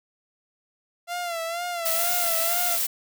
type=tone with vibrato; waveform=sawtooth; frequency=683 Hz; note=F5; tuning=39 cents flat; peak=-24 dBFS; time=1.07-2.79 s; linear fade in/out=50 ms; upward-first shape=sine; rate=2.1 Hz; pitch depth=68 cents each way
type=noise; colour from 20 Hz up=blue; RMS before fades=-25 dBFS; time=1.85-2.87 s; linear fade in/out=10 ms
effects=none